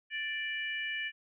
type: harmonic tone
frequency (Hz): 587.3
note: D5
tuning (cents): 0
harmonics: 3 / 4 / 5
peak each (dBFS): -36 / -38 / -40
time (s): 0.1-1.12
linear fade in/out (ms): 50
effects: none